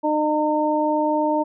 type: harmonic tone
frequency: 304 Hz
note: D#4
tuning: 40 cents flat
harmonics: 1 / 2 / 3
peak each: -22 / -22 / -22 dBFS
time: 0.03-1.44 s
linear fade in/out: 20 ms
effects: none